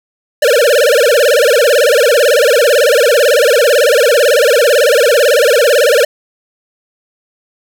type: tone with vibrato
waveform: square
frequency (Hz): 527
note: C5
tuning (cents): +12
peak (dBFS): -7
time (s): 0.42-6.05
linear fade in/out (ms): 5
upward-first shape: sine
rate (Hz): 18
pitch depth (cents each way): 250
effects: none